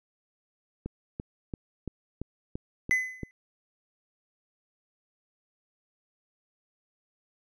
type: click train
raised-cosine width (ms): 3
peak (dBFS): -21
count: 8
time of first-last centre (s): 0.86-3.233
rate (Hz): 2.95
type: tone with exponential decay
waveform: triangle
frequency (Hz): 2025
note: B6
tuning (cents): +43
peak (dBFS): -17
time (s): 2.91-3.31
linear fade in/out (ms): 0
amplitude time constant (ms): 85
effects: resampled to 32000 Hz